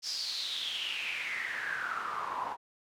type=noise with band-pass filter sweep; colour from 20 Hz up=pink; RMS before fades=-36 dBFS; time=0.02-2.57 s; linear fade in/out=50 ms; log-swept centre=5300 to 880 Hz; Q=7.8; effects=none